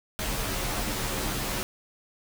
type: noise with comb filter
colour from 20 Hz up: pink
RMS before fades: -30 dBFS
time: 0.19-1.63 s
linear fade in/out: 0 ms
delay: 12 ms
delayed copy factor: -0.85
effects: none